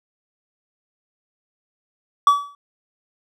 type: tone with exponential decay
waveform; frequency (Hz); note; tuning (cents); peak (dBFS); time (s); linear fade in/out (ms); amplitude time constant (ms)
triangle; 1145; D6; -44; -5; 2.27-2.55; 2; 59
effects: none